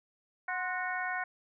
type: harmonic tone with a mistuned harmonic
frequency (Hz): 367.7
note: F#4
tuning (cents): -11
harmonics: 2 / 3 / 4 / 5 / 6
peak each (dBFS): -37 / -41 / -36 / -38 / -42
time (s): 0.48-1.24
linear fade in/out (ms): 5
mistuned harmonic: 3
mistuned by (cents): -79
effects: none